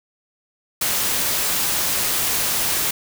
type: noise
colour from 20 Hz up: white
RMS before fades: -21 dBFS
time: 0.81-2.91 s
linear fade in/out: 5 ms
effects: none